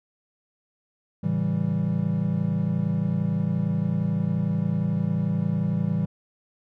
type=chord; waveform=triangle; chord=A dominant seventh; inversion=none; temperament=equal; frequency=110 / 138.59 / 164.81 / 196 Hz; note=A2 / C#3 / E3 / G3; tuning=0 / 0 / 0 / 0 cents; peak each=-28 / -29 / -23 / -25 dBFS; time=1.23-6.06 s; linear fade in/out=10 ms; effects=none